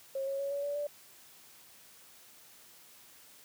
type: tone with pitch steps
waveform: sine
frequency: 540 / 548.5 / 557.1 / 565.9 / 574.8 / 583.8 Hz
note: C#5 / C#5 / C#5 / C#5 / D5 / D5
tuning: -45 / -18 / +9 / +36 / -37 / -10 cents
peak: -32 dBFS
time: 0.15-0.87 s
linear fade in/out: 5 ms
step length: 120 ms
effects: white hiss -57 dBFS RMS until 3.44 s + high-pass 80 Hz 12 dB/octave